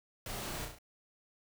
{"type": "noise with echo", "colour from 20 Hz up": "pink", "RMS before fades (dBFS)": -42, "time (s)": [0.26, 0.65], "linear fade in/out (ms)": 2, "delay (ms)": 34, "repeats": 4, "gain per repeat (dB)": -4, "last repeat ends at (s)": 0.786, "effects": []}